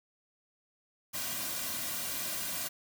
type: noise with comb filter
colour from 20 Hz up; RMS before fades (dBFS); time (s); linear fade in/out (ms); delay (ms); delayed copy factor
white; -36; 1.13-2.69; 20; 2.3; -0.7
effects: none